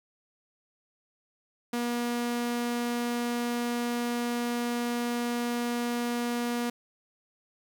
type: tone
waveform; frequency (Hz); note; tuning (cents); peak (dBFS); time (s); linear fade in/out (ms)
sawtooth; 239.5; A#3; +47; -24; 1.73-6.7; 5
effects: 10-bit